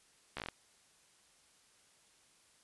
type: slowing click train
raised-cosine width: 0.3 ms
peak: -23 dBFS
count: 7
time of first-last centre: 0.37-0.487 s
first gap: 14 ms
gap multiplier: 1.13
effects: white hiss -67 dBFS RMS until 2.63 s + resampled to 24000 Hz